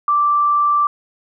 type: tone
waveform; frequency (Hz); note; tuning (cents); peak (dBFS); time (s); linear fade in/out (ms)
sine; 1172; D6; -4; -12; 0.08-0.87; 2
effects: none